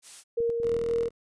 blue noise, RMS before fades -42 dBFS, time 0.02-0.24 s, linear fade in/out 50 ms
sine tone with tremolo, 466.2 Hz, A#4, in tune, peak -23 dBFS, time 0.37-1.09 s, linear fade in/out 10 ms, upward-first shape square, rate 3.8 Hz, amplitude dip 30%
clicks, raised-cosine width 3 ms, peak -30 dBFS, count 7, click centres 0.404 / 0.495 / 0.601 / 0.653 / 0.729 / 0.767 / 0.82 s
5% pulse tone, 41.2 Hz, E1, in tune, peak -28 dBFS, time 0.62-1.11 s, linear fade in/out 50 ms
effects resampled to 22050 Hz

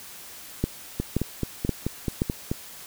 two click trains, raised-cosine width 3 ms, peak -9 / -12 dBFS, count 4 / 8, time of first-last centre 0.64-2.219 / 1-2.515 s, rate 1.9 / 4.62 Hz, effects white hiss -43 dBFS RMS until 2.86 s

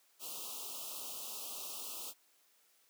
white band-stop noise, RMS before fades -44 dBFS, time 0.19-2.14 s, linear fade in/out 50 ms, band 1300 to 2600 Hz, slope 96 dB/octave, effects white hiss -70 dBFS RMS until 2.89 s + high-pass 300 Hz 12 dB/octave

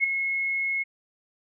sine tone with ADSR envelope, 2173 Hz, C#7, 35 cents flat, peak -16 dBFS, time 0-0.84 s, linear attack 40 ms, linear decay 4 ms, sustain -8 dB, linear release 22 ms, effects none

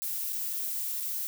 violet noise with dropouts, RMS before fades -33 dBFS, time 0.02-1.27 s, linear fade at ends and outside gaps 0 ms, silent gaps 0.325-0.33 / 0.53-0.534 / 1.001-1.006 s, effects none

